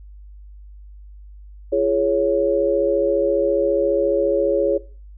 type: chord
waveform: sine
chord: Db major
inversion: first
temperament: equal with one note detuned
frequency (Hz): 340.7 / 415.3 / 554.4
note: F4 / Ab4 / Db5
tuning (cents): -43 / 0 / 0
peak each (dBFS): -23 / -20 / -18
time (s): 1.72-4.78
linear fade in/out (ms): 10
effects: noise-tail reverb RT60 0.4 s tail -18 dB re dry + added 50 Hz sine -38 dBFS peak until 5.17 s